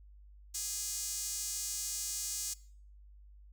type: tone with high-pass filter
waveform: sawtooth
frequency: 413.2 Hz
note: G#4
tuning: 9 cents flat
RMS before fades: -38 dBFS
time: 0.54-2.54 s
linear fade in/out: 10 ms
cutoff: 6600 Hz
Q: 2.3
effects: noise-tail reverb RT60 0.5 s tail -21 dB re dry + added 50 Hz sine -53 dBFS peak until 3.52 s